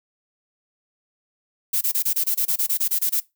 violet noise bursts, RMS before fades -21 dBFS, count 14, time 1.73-3.203 s, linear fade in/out 10 ms, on 82 ms, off 25 ms, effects noise-tail reverb RT60 0.2 s tail -21 dB re dry

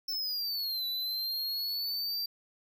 square linear two-way sweep, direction down then up, 5340 to 3951 to 4704 Hz, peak -32 dBFS, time 0.08-2.26 s, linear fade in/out 5 ms, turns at 0.86 s, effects none

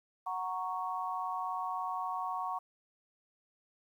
sine chord, F# major, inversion none, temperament equal, 740 / 932.3 / 1108.7 Hz, F#5 / A#5 / C#6, 0 / 0 / 0 cents, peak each -38 / -39 / -37 dBFS, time 0.26-2.59 s, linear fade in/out 10 ms, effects 11-bit

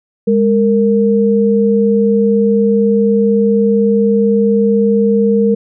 sine tone pair together, 205.2 / 461 Hz, G#3 / A#4, -21 / -19 cents, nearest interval octave + major second, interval 1402 cents, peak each -11 dBFS, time 0.27-5.55 s, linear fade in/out 10 ms, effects none

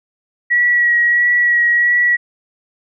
sine tone with vibrato, 1922 Hz, B6, 48 cents flat, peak -10 dBFS, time 0.5-2.17 s, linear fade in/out 20 ms, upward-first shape sine, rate 1.5 Hz, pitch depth 17 cents each way, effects none

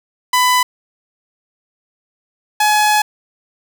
sawtooth tone pair in turn, 999 / 845.5 Hz, B5 / G#5, +20 / +31 cents, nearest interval minor third, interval 289 cents, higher first, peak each -7 dBFS, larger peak neither, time 0.33-0.63 / 2.6-3.02 s, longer second, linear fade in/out 5 ms, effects none

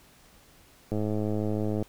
click train, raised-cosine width 2 ms, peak -17 dBFS, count 97, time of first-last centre 0.92-1.826 s, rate 106 Hz, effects pink hiss -57 dBFS RMS until 1.88 s

